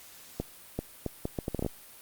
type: accelerating click train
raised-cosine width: 2 ms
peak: -17 dBFS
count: 11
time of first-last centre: 0.4-1.663 s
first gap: 390 ms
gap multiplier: 0.7
effects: white hiss -51 dBFS RMS until 2.01 s + Opus 48 kbps